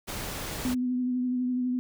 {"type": "noise", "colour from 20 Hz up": "pink", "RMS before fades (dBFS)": -35, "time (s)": [0.07, 0.75], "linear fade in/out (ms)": 20}
{"type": "tone with vibrato", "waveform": "sine", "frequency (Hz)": 250.3, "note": "B3", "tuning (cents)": 23, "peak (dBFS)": -25, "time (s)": [0.65, 1.79], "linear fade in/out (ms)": 0, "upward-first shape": "triangle", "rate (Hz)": 12, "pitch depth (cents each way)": 27}
{"effects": []}